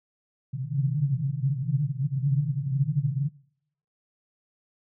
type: band-pass noise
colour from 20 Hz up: pink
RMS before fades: -26 dBFS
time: 0.53-3.29 s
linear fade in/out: 10 ms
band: 130 to 150 Hz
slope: 96 dB/octave
effects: noise-tail reverb RT60 0.7 s tail -22 dB re dry